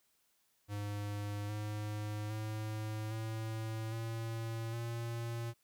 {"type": "tone with pitch steps", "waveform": "square", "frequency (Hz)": [102.8, 105.45, 108.16, 110.94, 113.8, 116.73], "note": ["G#2", "G#2", "A2", "A2", "A#2", "A#2"], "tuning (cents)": [-17, 27, -29, 15, -41, 3], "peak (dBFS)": -38, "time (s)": [0.68, 5.54], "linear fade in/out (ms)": 50, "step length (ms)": 810, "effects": ["white hiss -75 dBFS RMS until 5.63 s"]}